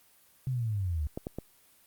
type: linear sweep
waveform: sine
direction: down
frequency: 133.4 to 70 Hz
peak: -28 dBFS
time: 0.47-1.07 s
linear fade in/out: 0 ms
type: clicks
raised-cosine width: 2 ms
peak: -21 dBFS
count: 3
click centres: 1.175 / 1.269 / 1.386 s
effects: white hiss -62 dBFS RMS until 1.86 s + Opus 32 kbps